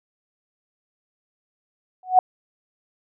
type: tone with exponential growth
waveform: sine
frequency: 740 Hz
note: F#5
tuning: in tune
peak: -6 dBFS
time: 2.03-2.19 s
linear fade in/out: 2 ms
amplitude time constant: 33 ms
effects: none